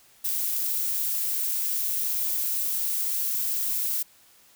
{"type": "noise", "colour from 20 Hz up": "violet", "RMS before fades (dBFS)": -27, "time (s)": [0.24, 4.03], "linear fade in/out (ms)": 10, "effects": ["white hiss -57 dBFS RMS until 4.55 s"]}